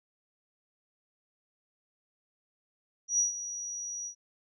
sine tone with ADSR envelope, 5800 Hz, F#8, 35 cents flat, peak -22 dBFS, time 3.08-4.15 s, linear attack 110 ms, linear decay 130 ms, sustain -13 dB, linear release 87 ms, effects none

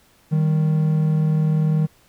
triangle tone pair together, 155.7 / 196 Hz, D#3 / G3, +2 / 0 cents, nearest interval major third, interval 398 cents, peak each -14 / -24 dBFS, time 0.31-1.87 s, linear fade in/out 20 ms, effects pink hiss -56 dBFS RMS until 2.08 s

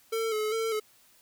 square tone with vibrato, 439.2 Hz, A4, 3 cents flat, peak -28 dBFS, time 0.12-0.8 s, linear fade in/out 10 ms, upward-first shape square, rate 2.5 Hz, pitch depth 40 cents each way, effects white hiss -61 dBFS RMS until 1.21 s

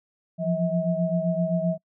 sine tone cluster, 169.9 / 177.6 / 642 Hz, F3 / F3 / E5, -47 / +29 / -46 cents, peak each -26 dBFS, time 0.38-1.78 s, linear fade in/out 50 ms, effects noise-tail reverb RT60 0.1 s tail -25 dB re dry

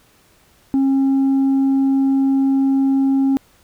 sine tone, 270.6 Hz, C#4, 42 cents flat, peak -10 dBFS, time 0.74-3.37 s, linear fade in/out 0 ms, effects tanh soft clip ceiling -12 dBFS + pink hiss -54 dBFS RMS until 3.63 s

